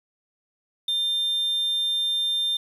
sine tone, 3600 Hz, A7, 39 cents sharp, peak -19 dBFS, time 0.88-2.57 s, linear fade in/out 5 ms, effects tanh soft clip ceiling -21 dBFS + 8-bit

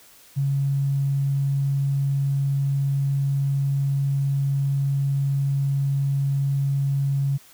triangle tone with tanh clipping, 138.59 Hz, C#3, in tune, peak -19 dBFS, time 0.36-7.38 s, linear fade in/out 20 ms, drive 3 dB, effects white hiss -51 dBFS RMS until 7.53 s

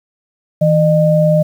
sine tone pair together, 161.1 / 608.2 Hz, E3 / D#5, -39 / -40 cents, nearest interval octave + major seventh, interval 2299 cents, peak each -11 dBFS, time 0.61-1.43 s, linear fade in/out 10 ms, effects 7-bit

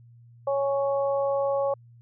harmonic tone, 277.2 Hz, C#4, in tune, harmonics 2 / 3 / 4, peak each -23 / -32 / -34 dBFS, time 0.47-1.74 s, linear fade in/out 5 ms, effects added 118 Hz sine -49 dBFS peak until 2.01 s

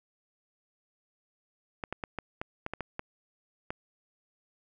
clicks, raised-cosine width 0.5 ms, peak -19 dBFS, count 10, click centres 1.838 / 1.926 / 2.038 / 2.187 / 2.415 / 2.664 / 2.736 / 2.807 / 2.994 / 3.705 s, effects none

